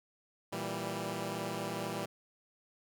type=chord; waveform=10% pulse; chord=E diminished; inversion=second; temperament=equal; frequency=116.54 / 164.81 / 196 Hz; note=Bb2 / E3 / G3; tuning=0 / 0 / 0 cents; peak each=-33 / -32 / -31 dBFS; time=0.52-2.06 s; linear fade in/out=10 ms; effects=none